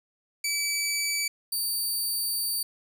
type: tone pair in turn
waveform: 15% pulse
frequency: 2301 / 4610 Hz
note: D7 / D8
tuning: -36 / -33 cents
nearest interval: octave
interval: 1203 cents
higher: second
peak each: -19 / -20 dBFS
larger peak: first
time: 0.44-1.28 / 1.52-2.63 s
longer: second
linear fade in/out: 5 ms
effects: none